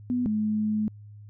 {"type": "tone pair in turn", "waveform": "sine", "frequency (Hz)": [246.9, 213.7], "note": ["B3", "G#3"], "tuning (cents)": [0, 50], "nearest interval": "minor third", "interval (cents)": 250, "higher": "first", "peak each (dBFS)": -23, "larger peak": "neither", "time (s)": [[0.1, 0.26], [0.26, 0.88]], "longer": "second", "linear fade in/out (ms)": 0, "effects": ["added 104 Hz sine -43 dBFS peak until 1.29 s"]}